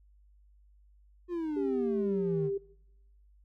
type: exponential sweep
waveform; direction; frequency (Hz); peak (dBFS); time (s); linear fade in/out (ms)
triangle; down; 359.9 to 147.3; -29; 1.28-2.51; 50
type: tone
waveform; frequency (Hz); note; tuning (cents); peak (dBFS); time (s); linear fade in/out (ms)
sine; 395.9; G4; +17; -30; 1.56-2.58; 10
effects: noise-tail reverb RT60 0.8 s tail -22 dB re dry + added 50 Hz sine -58 dBFS peak until 3.44 s